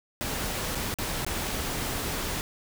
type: noise with dropouts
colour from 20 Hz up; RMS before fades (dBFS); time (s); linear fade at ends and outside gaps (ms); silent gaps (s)
pink; -31; 0.21-2.41; 0; 0.749-0.754 / 0.941-0.986 / 1.248-1.265
effects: none